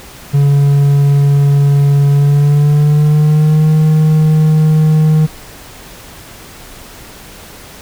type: tone with pitch glide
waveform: triangle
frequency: 141.7 to 155.42 Hz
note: C#3 to D#3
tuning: +38 to -2 cents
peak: -4 dBFS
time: 0.33-5.27 s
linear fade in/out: 20 ms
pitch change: +160 cents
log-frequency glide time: 2.1-3.7 s
effects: pink hiss -34 dBFS RMS until 7.81 s